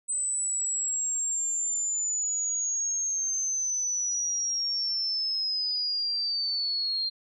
sine linear sweep, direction down, 8110 to 4186 Hz, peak -26 dBFS, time 0.08-7.1 s, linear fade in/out 20 ms, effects none

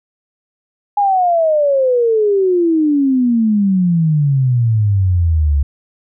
sine exponential sweep, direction down, 830 to 69 Hz, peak -10 dBFS, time 0.97-5.63 s, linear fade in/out 5 ms, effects none

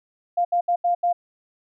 sine tone bursts at uneven times, 700 Hz, F5, 4 cents sharp, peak -17 dBFS, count 5, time 0.37-0.45 / 0.52-0.61 / 0.68-0.76 / 0.84-0.95 / 1.03-1.13 s, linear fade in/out 10 ms, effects none

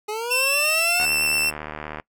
25% pulse linear sweep, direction up, 415.3 to 740 Hz, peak -22 dBFS, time 0.08-1.06 s, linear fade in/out 10 ms
sawtooth tone with vibrato, 2684 Hz, E7, 31 cents sharp, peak -16 dBFS, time 0.3-1.51 s, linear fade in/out 20 ms, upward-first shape triangle, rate 8.8 Hz, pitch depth 18 cents each way
click train, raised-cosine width 0.5 ms, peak -16 dBFS, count 77, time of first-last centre 1-1.999 s, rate 76.1 Hz
effects noise-tail reverb RT60 0.1 s tail -23 dB re dry

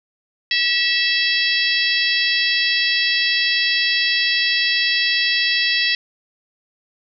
harmonic tone with a mistuned harmonic, 659.3 Hz, E5, in tune, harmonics 3 / 4 / 5 / 6 / 7 / 8, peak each -21 / -22 / -23 / -24 / -24 / -25 dBFS, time 0.51-5.95 s, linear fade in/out 2 ms, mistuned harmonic 3, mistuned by -32 cents, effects none

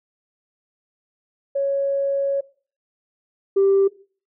sine tone pair in turn, 554.4 / 392 Hz, C#5 / G4, 0 / 0 cents, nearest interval tritone, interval 600 cents, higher first, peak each -18 / -12 dBFS, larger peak second, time 1.55-2.41 / 3.56-3.88 s, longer first, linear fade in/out 10 ms, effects noise-tail reverb RT60 0.4 s tail -19 dB re dry + tanh soft clip ceiling -10 dBFS

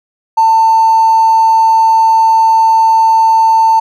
triangle tone with hard clipping, 895 Hz, A5, 29 cents sharp, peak -5 dBFS, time 0.37-3.8 s, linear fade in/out 10 ms, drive 3 dB, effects none

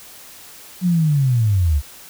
sine linear sweep, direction down, 184.8 to 66.2 Hz, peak -13 dBFS, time 0.81-1.82 s, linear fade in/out 50 ms, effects white hiss -41 dBFS RMS until 2.09 s

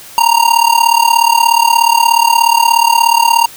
square tone with amplitude modulation, 930 Hz, A#5, 4 cents flat, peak -4 dBFS, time 0.18-3.46 s, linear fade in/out 0 ms, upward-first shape sine, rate 36.8 Hz, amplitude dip 85%, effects white hiss -34 dBFS RMS until 3.56 s

